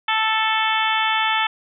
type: harmonic tone with a mistuned harmonic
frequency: 440 Hz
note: A4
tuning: in tune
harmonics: 2 / 3 / 4 / 5 / 6 / 7 / 8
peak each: -22 / -24 / -25 / -26 / -27 / -27 / -28 dBFS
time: 0.08-1.47 s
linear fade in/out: 5 ms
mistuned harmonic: 8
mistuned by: -26 cents
effects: none